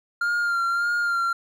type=tone with vibrato; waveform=triangle; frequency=1396.9 Hz; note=F6; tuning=in tune; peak=-19 dBFS; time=0.21-1.33 s; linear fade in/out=5 ms; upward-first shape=sine; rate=1.7 Hz; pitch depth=30 cents each way; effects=none